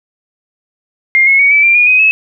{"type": "tone with pitch steps", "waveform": "sine", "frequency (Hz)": [2118, 2179, 2241, 2306, 2372, 2440, 2510, 2582], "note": ["C7", "C#7", "C#7", "D7", "D7", "D#7", "D#7", "E7"], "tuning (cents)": [21, -30, 18, -32, 17, -34, 15, -37], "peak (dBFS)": -5, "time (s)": [1.15, 2.11], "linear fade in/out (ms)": 0, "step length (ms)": 120, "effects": []}